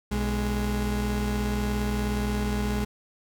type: tone pair together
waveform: 35% pulse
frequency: 61.75 / 207.7 Hz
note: B1 / G#3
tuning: 0 / 0 cents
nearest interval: octave + major sixth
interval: 2100 cents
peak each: -26 dBFS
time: 0.11-2.85 s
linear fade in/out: 10 ms
effects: none